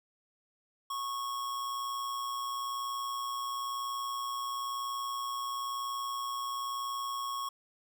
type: tone with amplitude modulation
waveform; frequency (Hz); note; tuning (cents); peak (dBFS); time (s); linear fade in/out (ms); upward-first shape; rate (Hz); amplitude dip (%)
square; 1100; C#6; -14; -33; 0.9-7.49; 5; sine; 121; 35
effects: none